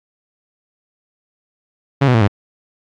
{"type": "tone with pitch steps", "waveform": "sawtooth", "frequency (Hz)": [138.59, 124.9, 112.57, 101.45], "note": ["C#3", "B2", "A2", "G#2"], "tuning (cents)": [0, 20, 40, -40], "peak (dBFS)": -6, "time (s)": [2.01, 2.278], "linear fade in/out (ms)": 10, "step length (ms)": 67, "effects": ["low-pass 3000 Hz 12 dB/octave", "AAC 64 kbps"]}